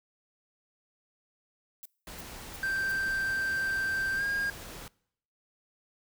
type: noise bursts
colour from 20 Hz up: violet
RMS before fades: -44 dBFS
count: 4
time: 1.83-2.916 s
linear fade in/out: 0 ms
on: 24 ms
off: 330 ms
type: noise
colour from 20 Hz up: pink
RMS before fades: -44 dBFS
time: 2.07-4.88 s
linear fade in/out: 2 ms
type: tone with pitch glide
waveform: triangle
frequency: 1567 to 1620.4 Hz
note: G6 to G#6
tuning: -1 to -43 cents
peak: -26 dBFS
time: 2.63-4.5 s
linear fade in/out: 2 ms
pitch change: +58 cents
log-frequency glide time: 4.16-4.23 s
effects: noise-tail reverb RT60 0.7 s tail -24 dB re dry